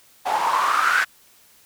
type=noise with band-pass filter sweep; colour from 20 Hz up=white; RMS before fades=-20 dBFS; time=0.25-1.05 s; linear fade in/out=20 ms; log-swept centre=780 to 1600 Hz; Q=8.5; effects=white hiss -54 dBFS RMS until 1.65 s